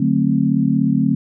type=chord; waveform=sine; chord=D dominant seventh; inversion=none; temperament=just; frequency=146.83 / 183.54 / 220.2 / 264.3 Hz; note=D3 / F#3 / A3 / C4; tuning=0 / -14 / +2 / +18 cents; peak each=-20 / -20 / -18 / -18 dBFS; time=0-1.15 s; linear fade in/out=5 ms; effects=none